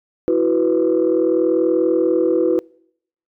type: chord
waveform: sine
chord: E suspended second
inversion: none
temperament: equal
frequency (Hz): 329.6 / 370 / 493.9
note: E4 / F#4 / B4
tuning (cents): 0 / 0 / 0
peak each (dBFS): -17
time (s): 0.28-2.59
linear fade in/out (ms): 0
effects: noise-tail reverb RT60 0.7 s tail -26 dB re dry + tanh soft clip ceiling -7 dBFS